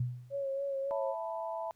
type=tone with exponential decay; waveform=sine; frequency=123.47 Hz; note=B2; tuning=in tune; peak=-27 dBFS; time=0-0.45 s; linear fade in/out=5 ms; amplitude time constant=96 ms
type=tone with vibrato; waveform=sine; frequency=550 Hz; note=C#5; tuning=14 cents flat; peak=-32 dBFS; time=0.3-1.15 s; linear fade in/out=50 ms; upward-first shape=sine; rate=3.6 Hz; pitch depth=31 cents each way
type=chord; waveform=sine; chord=E suspended fourth; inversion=none; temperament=equal; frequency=659.3 / 880 / 987.8 Hz; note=E5 / A5 / B5; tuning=0 / 0 / 0 cents; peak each=-37 / -40 / -42 dBFS; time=0.91-1.71 s; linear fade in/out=0 ms
effects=pink hiss -72 dBFS RMS until 1.75 s